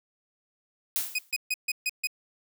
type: noise with exponential decay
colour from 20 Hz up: blue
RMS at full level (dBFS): -25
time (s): 0.96-1.31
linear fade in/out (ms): 0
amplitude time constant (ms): 74
type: tone bursts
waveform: sawtooth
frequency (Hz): 2500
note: D#7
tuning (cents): +8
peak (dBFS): -22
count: 6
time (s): 1.15-2.072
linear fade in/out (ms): 5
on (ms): 37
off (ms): 140
effects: none